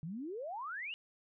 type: exponential sweep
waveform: sine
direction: up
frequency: 148.2 to 2960 Hz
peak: -39 dBFS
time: 0.03-0.94 s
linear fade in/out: 0 ms
effects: none